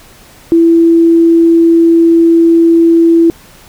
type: tone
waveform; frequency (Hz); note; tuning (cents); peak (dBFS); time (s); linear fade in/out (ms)
sine; 333.1; E4; +18; -3; 0.52-3.3; 0
effects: pink hiss -39 dBFS RMS until 3.68 s